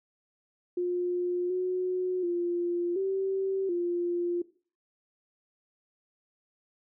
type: tone with pitch steps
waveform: sine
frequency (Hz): 355.7 / 366.4 / 348.2 / 385.7 / 348.8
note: F4 / F#4 / F4 / G4 / F4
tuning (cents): +32 / -17 / -5 / -28 / -2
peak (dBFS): -26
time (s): 0.77-4.42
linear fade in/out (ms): 5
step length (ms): 730
effects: noise-tail reverb RT60 0.4 s tail -18 dB re dry